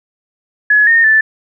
sine tone with pitch steps, 1695 / 1835 / 1757 Hz, G#6 / A#6 / A6, +35 / -28 / -3 cents, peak -6 dBFS, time 0.7-1.21 s, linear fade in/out 5 ms, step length 170 ms, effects none

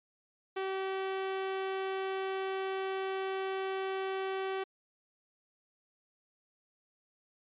sawtooth tone, 383.4 Hz, G4, 38 cents flat, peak -29 dBFS, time 0.56-4.64 s, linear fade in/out 10 ms, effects resampled to 8000 Hz

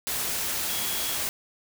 sine tone in noise, 3322 Hz, G#7, in tune, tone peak -37 dBFS, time 0.69-1.16 s, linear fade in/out 0 ms, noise white, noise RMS -29 dBFS, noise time 0.07-1.29 s, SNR -11 dB, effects none

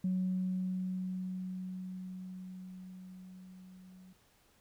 sine tone with level ramp, 185 Hz, F#3, in tune, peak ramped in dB -28 to -53 dBFS, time 0.04-4.13 s, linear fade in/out 5 ms, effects tanh soft clip ceiling -25 dBFS + pink hiss -68 dBFS RMS until 4.6 s

